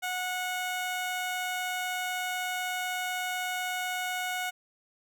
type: tone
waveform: 15% pulse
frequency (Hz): 732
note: F#5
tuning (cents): -19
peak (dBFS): -24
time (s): 0.02-4.51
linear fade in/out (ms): 20
effects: none